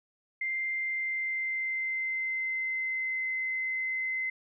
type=tone with pitch glide; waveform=sine; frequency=2093 to 2056 Hz; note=C7 to C7; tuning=0 to -31 cents; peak=-29 dBFS; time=0.41-4.3 s; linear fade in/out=5 ms; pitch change=-31 cents; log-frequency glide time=0.74-3.29 s; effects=none